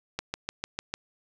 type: click train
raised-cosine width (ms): 0.2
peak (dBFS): -13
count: 6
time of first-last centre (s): 0.19-0.94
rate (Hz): 6.67
effects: none